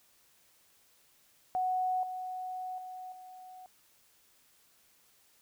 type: tone with level steps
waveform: sine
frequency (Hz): 740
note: F#5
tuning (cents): 0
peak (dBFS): -28 / -36 / -41 / -47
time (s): 1.55-3.66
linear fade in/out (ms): 0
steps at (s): 2.03 / 2.78 / 3.12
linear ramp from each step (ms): 2
effects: white hiss -66 dBFS RMS until 5.41 s